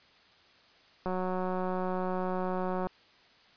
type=click train; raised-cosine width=1 ms; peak=-20 dBFS; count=334; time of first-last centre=1.06-2.87 s; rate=184 Hz; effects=white hiss -60 dBFS RMS until 3.56 s + resampled to 11025 Hz